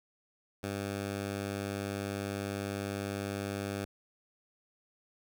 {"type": "tone", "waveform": "10% pulse", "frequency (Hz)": 100, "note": "G2", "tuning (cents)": 35, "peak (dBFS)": -26, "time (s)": [0.63, 3.85], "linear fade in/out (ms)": 5, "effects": []}